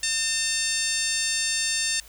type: harmonic tone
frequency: 900 Hz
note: A5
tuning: 39 cents sharp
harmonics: 2 / 3 / 4 / 5 / 6 / 7 / 8 / 9 / 10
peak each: -32 / -32 / -32 / -32 / -32 / -32 / -32 / -32 / -32 dBFS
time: 0.03-2 s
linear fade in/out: 2 ms
effects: added 50 Hz sine -50 dBFS peak until 2.08 s + white hiss -50 dBFS RMS until 2.08 s